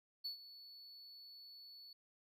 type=tone with ADSR envelope; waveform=triangle; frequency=4435 Hz; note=C#8; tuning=in tune; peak=-38 dBFS; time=0.24-1.93 s; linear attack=15 ms; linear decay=110 ms; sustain=-15 dB; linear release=3 ms; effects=none